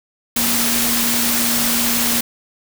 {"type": "tone in noise", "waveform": "sine", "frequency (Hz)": 236.3, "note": "A#3", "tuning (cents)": 24, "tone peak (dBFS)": -23, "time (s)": [0.36, 2.21], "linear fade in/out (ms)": 5, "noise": "white", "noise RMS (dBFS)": -18, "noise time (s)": [0.36, 2.21], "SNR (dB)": -8, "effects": []}